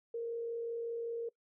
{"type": "tone with frequency modulation", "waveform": "sine", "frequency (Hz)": 464.8, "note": "A#4", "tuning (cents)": -5, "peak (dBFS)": -35, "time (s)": [0.14, 1.29], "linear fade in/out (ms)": 5, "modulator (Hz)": 45.2, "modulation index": 0.23, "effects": ["noise-tail reverb RT60 0.1 s tail -22 dB re dry"]}